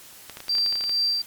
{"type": "clicks", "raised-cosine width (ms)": 0.2, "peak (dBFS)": -19, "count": 12, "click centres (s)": [0.297, 0.371, 0.404, 0.483, 0.552, 0.583, 0.662, 0.726, 0.756, 0.809, 0.839, 0.895]}
{"type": "tone with tremolo", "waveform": "sine", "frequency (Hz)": 4699, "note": "D8", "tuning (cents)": 0, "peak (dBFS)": -19, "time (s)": [0.49, 1.22], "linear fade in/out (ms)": 5, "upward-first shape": "sine", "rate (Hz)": 2.3, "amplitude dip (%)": 45}
{"effects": ["white hiss -46 dBFS RMS until 1.26 s", "MP3 96 kbps"]}